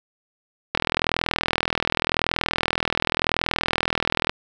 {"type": "click train", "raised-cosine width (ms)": 0.3, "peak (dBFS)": -3, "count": 146, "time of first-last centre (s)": [0.75, 4.295], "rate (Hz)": 40.9, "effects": []}